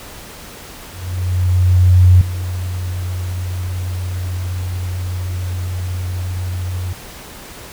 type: tone with ADSR envelope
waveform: sine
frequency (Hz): 90.7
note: F#2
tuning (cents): -34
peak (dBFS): -4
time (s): 0.91-6.93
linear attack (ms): 1300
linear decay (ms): 4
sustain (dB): -15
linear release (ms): 3
effects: pink hiss -35 dBFS RMS until 7.72 s